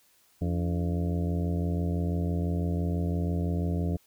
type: harmonic tone with a mistuned harmonic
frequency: 86 Hz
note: F2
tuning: 26 cents flat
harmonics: 1 / 2 / 3 / 4 / 5 / 6 / 7 / 8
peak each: -28 / -30 / -36 / -42 / -40 / -45 / -44 / -45 dBFS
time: 0.41-3.97 s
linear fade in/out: 10 ms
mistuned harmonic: 3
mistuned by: +150 cents
effects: white hiss -64 dBFS RMS until 4.06 s